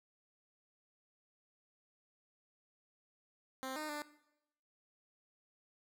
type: tone with pitch steps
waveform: 10% pulse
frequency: 262.6 / 306.4 / 296.2 Hz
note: C4 / D#4 / D4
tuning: +6 / -27 / +15 cents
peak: -32 dBFS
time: 3.63-4.02 s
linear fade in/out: 0 ms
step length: 130 ms
effects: noise-tail reverb RT60 0.8 s tail -17 dB re dry